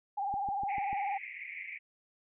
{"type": "tone with vibrato", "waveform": "sine", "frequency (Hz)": 801, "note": "G5", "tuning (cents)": 37, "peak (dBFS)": -31, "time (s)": [0.17, 1.18], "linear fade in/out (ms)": 10, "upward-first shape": "sine", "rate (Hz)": 20, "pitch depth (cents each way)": 76}
{"type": "click train", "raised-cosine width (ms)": 3, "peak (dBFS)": -33, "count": 5, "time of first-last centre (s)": [0.34, 0.93], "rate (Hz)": 6.78}
{"type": "band-pass noise", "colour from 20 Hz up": "white", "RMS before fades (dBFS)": -44, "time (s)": [0.68, 1.79], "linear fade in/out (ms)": 20, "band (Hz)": [2000, 2400], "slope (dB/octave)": 96}
{"effects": []}